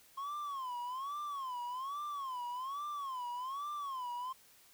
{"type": "tone with vibrato", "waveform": "triangle", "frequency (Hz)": 1070, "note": "C6", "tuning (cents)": 38, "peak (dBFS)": -36, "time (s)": [0.17, 4.33], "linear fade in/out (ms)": 10, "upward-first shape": "sine", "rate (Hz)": 1.2, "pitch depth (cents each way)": 180, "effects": ["white hiss -63 dBFS RMS until 4.73 s"]}